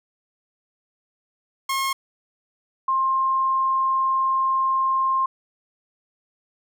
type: tone pair in turn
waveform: sawtooth / sine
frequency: 1077 / 1059.7 Hz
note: C6 / C6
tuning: +50 / +22 cents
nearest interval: unison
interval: 28 cents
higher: first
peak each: -18 dBFS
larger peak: neither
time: 1.69-1.93 / 2.88-5.26 s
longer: second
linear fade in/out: 5 ms
effects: none